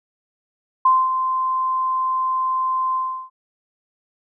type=tone with ADSR envelope; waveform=sine; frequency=1039 Hz; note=C6; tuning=12 cents flat; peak=-10 dBFS; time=0.85-3.3 s; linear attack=6 ms; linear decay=230 ms; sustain=-8 dB; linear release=350 ms; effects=none